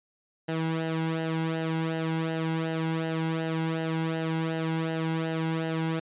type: tone with flanger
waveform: sawtooth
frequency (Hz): 161.9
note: E3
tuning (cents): -31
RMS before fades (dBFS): -29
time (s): 0.48-6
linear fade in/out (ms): 10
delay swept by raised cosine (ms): 0.85 to 1.69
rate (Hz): 2.7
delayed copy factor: -0.7
effects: resampled to 8000 Hz